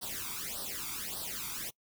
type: noise with flanger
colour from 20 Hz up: white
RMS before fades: -39 dBFS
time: 0.01-1.71 s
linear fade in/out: 20 ms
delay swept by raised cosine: 0.21 to 0.87 ms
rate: 1.7 Hz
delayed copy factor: +0.9
effects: noise-tail reverb RT60 0.1 s tail -24 dB re dry